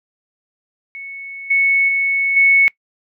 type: tone with level steps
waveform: sine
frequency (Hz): 2209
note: C#7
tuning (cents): -7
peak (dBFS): -28 / -11 / -14 / -8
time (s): 0.95-2.68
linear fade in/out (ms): 0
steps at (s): 1.5 / 1.88 / 2.36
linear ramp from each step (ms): 10
effects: noise-tail reverb RT60 0.1 s tail -24 dB re dry